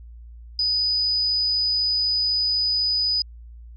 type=tone; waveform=sine; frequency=4978 Hz; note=D#8; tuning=in tune; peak=-19 dBFS; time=0.59-3.22 s; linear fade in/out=2 ms; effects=added 58 Hz sine -39 dBFS peak until 3.76 s